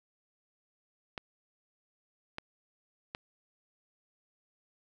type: clicks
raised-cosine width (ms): 0.3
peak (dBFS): -21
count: 3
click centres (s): 1.178 / 2.384 / 3.149
effects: none